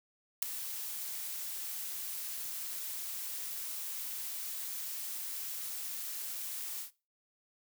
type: noise with ADSR envelope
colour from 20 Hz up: blue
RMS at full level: -26 dBFS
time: 0.42-6.91 s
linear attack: 6 ms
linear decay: 5 ms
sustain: -14 dB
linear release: 110 ms
effects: noise-tail reverb RT60 0.3 s tail -19 dB re dry